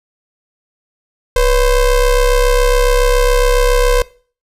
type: ring-modulated tone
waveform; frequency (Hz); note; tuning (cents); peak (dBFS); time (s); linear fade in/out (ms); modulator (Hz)
square; 261.6; C4; 0; -7; 1.36-4.02; 2; 228
effects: noise-tail reverb RT60 0.4 s tail -20 dB re dry + resampled to 32000 Hz